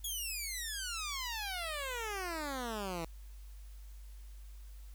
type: exponential sweep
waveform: 10% pulse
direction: down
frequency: 3400 to 160 Hz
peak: -29 dBFS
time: 0.04-3.05 s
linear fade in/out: 5 ms
effects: added 50 Hz sine -47 dBFS peak until 4.94 s + white hiss -65 dBFS RMS until 4.94 s